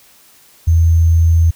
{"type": "tone with sample-and-hold", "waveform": "sine", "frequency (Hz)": 82.8, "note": "E2", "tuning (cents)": 8, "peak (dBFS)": -7, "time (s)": [0.67, 1.51], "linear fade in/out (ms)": 10, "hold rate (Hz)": 6300, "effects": ["white hiss -47 dBFS RMS until 1.55 s"]}